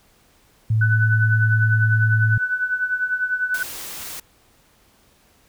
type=tone; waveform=sine; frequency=110 Hz; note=A2; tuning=in tune; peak=-15 dBFS; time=0.7-2.38 s; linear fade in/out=5 ms
type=tone with tremolo; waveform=sine; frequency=1497 Hz; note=F#6; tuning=20 cents sharp; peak=-16 dBFS; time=0.81-3.63 s; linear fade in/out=5 ms; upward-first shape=triangle; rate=10 Hz; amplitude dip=80%
type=noise; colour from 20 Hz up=white; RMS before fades=-33 dBFS; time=3.54-4.2 s; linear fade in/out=5 ms
effects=pink hiss -57 dBFS RMS until 5.48 s